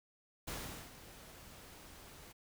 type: noise with ADSR envelope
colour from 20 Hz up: pink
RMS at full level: -42 dBFS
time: 0.47-2.33 s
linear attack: 11 ms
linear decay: 420 ms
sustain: -13 dB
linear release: 18 ms
effects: none